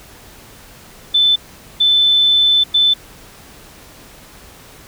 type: tone bursts at uneven times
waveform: sine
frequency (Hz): 3520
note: A7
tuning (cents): 0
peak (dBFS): -9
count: 3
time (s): 1.14-1.36 / 1.8-2.64 / 2.74-2.94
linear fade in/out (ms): 10
effects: pink hiss -41 dBFS RMS until 4.87 s